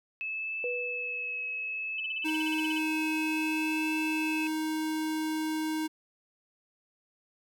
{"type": "tone with vibrato", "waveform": "sine", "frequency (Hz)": 2600, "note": "E7", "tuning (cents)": -24, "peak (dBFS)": -32, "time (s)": [0.21, 4.47], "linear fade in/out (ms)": 0, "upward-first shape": "triangle", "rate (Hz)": 0.6, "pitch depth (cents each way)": 21}
{"type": "tone with exponential decay", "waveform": "sine", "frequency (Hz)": 490, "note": "B4", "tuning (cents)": -14, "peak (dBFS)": -30, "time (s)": [0.64, 1.93], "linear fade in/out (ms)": 1, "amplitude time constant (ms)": 280}
{"type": "tone bursts", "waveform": "sine", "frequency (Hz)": 3014, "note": "F#7", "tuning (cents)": 31, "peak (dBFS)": -34, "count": 14, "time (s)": [1.98, 2.783], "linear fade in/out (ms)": 5, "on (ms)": 23, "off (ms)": 37}
{"type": "tone", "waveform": "square", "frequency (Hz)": 313.2, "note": "D#4", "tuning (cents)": 11, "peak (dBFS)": -30, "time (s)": [2.24, 5.88], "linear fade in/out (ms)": 20}
{"effects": []}